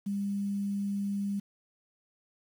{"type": "tone with quantisation", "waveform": "sine", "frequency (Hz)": 200.4, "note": "G3", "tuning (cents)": 38, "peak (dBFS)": -29, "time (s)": [0.06, 1.4], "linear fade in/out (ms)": 10, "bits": 9, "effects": []}